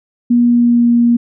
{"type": "tone with pitch glide", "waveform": "sine", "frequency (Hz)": [240, 237.1], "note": ["B3", "A#3"], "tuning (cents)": [-49, 30], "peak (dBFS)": -7, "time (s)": [0.3, 1.17], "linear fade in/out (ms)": 10, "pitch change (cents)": -21, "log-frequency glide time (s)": [0.45, 0.9], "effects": []}